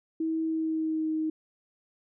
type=tone with pitch glide; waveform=sine; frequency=321.8 to 314.3 Hz; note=E4 to D#4; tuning=-42 to +18 cents; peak=-26 dBFS; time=0.2-1.3 s; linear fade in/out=5 ms; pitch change=-40 cents; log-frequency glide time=0.42-1.1 s; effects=none